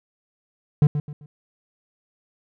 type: tone with echo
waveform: triangle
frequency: 147.4 Hz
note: D3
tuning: 7 cents sharp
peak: -9 dBFS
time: 0.82-0.87 s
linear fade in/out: 2 ms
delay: 130 ms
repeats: 3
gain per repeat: -10 dB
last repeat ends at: 1.26 s
effects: none